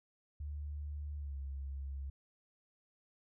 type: tone with pitch glide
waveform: sine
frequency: 73.42 to 68.5 Hz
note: D2 to C#2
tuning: 0 to -20 cents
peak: -39 dBFS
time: 0.4-2.1 s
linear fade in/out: 5 ms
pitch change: -120 cents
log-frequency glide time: 1.17-1.38 s
effects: none